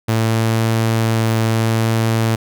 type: tone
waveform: sawtooth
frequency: 112.6 Hz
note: A2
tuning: 40 cents sharp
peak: -10 dBFS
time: 0.08-2.36 s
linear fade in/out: 10 ms
effects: none